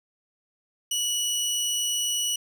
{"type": "tone", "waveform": "20% pulse", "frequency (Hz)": 2937, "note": "F#7", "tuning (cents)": -13, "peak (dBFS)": -19, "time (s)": [0.91, 2.36], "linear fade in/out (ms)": 5, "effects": []}